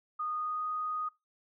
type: tone with pitch glide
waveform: sine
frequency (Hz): 1232 to 1242.7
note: D#6 to D#6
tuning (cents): -17 to -3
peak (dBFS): -32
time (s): 0.19-1.09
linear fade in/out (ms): 10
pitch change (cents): +14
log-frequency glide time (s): 0.35-0.64
effects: noise-tail reverb RT60 0.2 s tail -19 dB re dry